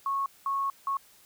sine tone bursts at uneven times, 1100 Hz, C#6, 14 cents flat, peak -26 dBFS, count 3, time 0.06-0.26 / 0.46-0.7 / 0.87-0.97 s, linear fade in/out 2 ms, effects white hiss -58 dBFS RMS until 1.25 s

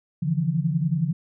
sine tone cluster, 142.9 / 161.3 / 172.4 Hz, D3 / E3 / F3, -47 / -37 / -22 cents, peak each -25 dBFS, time 0.22-1.13 s, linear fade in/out 10 ms, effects none

